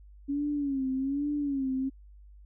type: tone with vibrato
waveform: sine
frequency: 277.2 Hz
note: C#4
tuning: in tune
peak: -27 dBFS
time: 0.28-1.9 s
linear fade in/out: 20 ms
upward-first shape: sine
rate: 1.2 Hz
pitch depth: 100 cents each way
effects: added 50 Hz sine -49 dBFS peak until 2.45 s